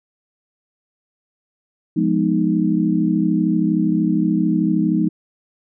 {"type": "chord", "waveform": "sine", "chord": "F half-diminished seventh", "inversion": "none", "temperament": "equal", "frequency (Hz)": [174.61, 207.7, 246.9, 311.1], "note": ["F3", "Ab3", "Cb4", "Eb4"], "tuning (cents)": [0, 0, 0, 0], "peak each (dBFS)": [-20, -20, -23, -19], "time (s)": [1.96, 5.09], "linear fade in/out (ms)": 10, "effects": []}